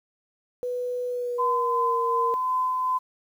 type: tone with pitch glide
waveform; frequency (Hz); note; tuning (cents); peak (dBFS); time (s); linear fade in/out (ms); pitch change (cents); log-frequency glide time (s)
sine; 494.2 to 466.5; B4 to A#4; +1 to +1; -26; 0.63-2.34; 0; -100; 1.08-1.93
type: tone with tremolo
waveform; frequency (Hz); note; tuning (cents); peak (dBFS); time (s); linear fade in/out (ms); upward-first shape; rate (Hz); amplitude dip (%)
sine; 1020; C6; -44; -21; 1.38-2.99; 20; sine; 2.7; 25
effects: 9-bit